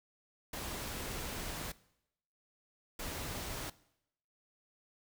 pink noise bursts at uneven times, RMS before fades -41 dBFS, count 2, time 0.53-1.72 / 2.99-3.7 s, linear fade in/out 5 ms, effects noise-tail reverb RT60 0.8 s tail -20 dB re dry

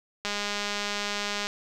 click train, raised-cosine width 0.2 ms, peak -13 dBFS, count 251, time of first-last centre 0.25-1.47 s, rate 205 Hz, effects none

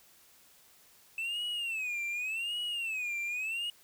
triangle tone with vibrato, 2626 Hz, E7, 7 cents flat, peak -31 dBFS, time 1.18-3.7 s, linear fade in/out 2 ms, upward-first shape sine, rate 0.87 Hz, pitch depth 180 cents each way, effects white hiss -61 dBFS RMS until 3.83 s

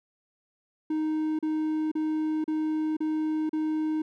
triangle tone bursts, 311.1 Hz, D#4, in tune, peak -23 dBFS, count 6, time 0.9-4.02 s, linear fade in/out 5 ms, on 490 ms, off 36 ms, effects none

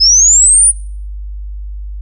sine linear sweep, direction up, 5040 to 9660 Hz, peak -4 dBFS, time 0-0.72 s, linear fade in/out 20 ms, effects noise-tail reverb RT60 0.5 s tail -23 dB re dry + added 50 Hz sine -21 dBFS peak until 2.01 s

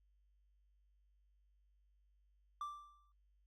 triangle tone with exponential decay, 1174.7 Hz, D6, in tune, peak -37 dBFS, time 2.61-3.12 s, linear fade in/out 2 ms, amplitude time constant 110 ms, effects noise-tail reverb RT60 0.1 s tail -19 dB re dry + added 50 Hz sine -70 dBFS peak until 3.46 s

